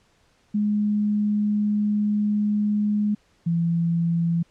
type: tone pair in turn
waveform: sine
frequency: 208.6 / 168.46 Hz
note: G#3 / E3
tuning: +8 / +38 cents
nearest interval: major third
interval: 370 cents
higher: first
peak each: -19 dBFS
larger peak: neither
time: 0.54-3.15 / 3.46-4.43 s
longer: first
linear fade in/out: 10 ms
effects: pink hiss -62 dBFS RMS until 4.5 s + low-pass 7000 Hz 12 dB/octave